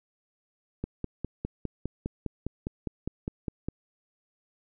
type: click train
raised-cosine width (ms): 3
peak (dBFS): -18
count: 15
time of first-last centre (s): 0.84-3.686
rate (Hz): 4.92
effects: none